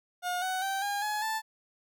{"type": "tone with pitch steps", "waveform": "30% pulse", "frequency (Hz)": [717, 747, 778.3, 810.9, 844.8, 880.2], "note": ["F5", "F#5", "G5", "G#5", "G#5", "A5"], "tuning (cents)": [45, 16, -13, -42, 29, 0], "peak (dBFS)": -27, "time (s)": [0.22, 1.42], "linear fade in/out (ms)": 50, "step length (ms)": 200, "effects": []}